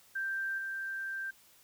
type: tone with level steps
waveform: sine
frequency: 1573 Hz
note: G6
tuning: 6 cents sharp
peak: -32 / -35 dBFS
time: 0.15-1.31 s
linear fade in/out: 10 ms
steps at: 0.58 s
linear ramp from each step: 2 ms
effects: white hiss -62 dBFS RMS until 1.63 s